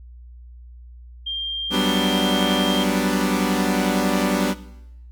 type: tone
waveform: sine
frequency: 3189 Hz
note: G7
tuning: 29 cents sharp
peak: -24 dBFS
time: 1.26-2.84 s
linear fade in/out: 10 ms
type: chord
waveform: sawtooth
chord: G major seventh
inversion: third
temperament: equal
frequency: 185 / 196 / 246.9 / 293.7 Hz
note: F#3 / G3 / B3 / D4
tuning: 0 / 0 / 0 / 0 cents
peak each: -20 dBFS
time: 1.7-4.55 s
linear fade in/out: 50 ms
effects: noise-tail reverb RT60 0.9 s tail -17 dB re dry + added 60 Hz sine -39 dBFS peak until 5.11 s